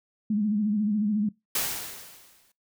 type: tone with vibrato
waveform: sine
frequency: 210 Hz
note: G#3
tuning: 19 cents sharp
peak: -22 dBFS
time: 0.3-1.29 s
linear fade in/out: 5 ms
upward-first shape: sine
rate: 14 Hz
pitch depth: 68 cents each way
type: noise with exponential decay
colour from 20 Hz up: white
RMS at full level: -25 dBFS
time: 1.55-2.52 s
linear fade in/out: 5 ms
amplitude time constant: 210 ms
effects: noise-tail reverb RT60 0.2 s tail -22 dB re dry